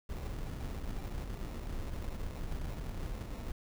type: noise with sample-and-hold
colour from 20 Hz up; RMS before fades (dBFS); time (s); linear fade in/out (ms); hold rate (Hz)
brown; -39; 0.09-3.52; 5; 1575
effects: none